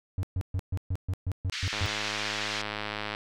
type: tone bursts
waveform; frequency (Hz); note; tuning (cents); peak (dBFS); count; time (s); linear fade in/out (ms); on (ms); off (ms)
triangle; 92.5; F#2; 0; -24; 10; 0.18-1.86; 0; 51; 130
type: band-pass noise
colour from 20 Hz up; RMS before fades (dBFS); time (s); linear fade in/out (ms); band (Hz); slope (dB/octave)
pink; -35; 1.52-2.62; 5; 1700 to 5500; 24
type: click train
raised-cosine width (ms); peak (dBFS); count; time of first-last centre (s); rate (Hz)
0.3; -16; 150; 1.73-3.149; 105
effects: none